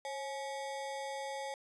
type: ring-modulated tone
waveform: square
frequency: 693 Hz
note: F5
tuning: 14 cents flat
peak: -36 dBFS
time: 0.05-1.54 s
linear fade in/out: 0 ms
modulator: 150 Hz
effects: resampled to 22050 Hz